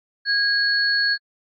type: tone pair together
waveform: sine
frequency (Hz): 1640 / 4378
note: G#6 / C#8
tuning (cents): -22 / -22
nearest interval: octave + perfect fourth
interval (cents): 1700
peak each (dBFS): -19 / -21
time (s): 0.25-1.18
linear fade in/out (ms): 50
effects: AAC 48 kbps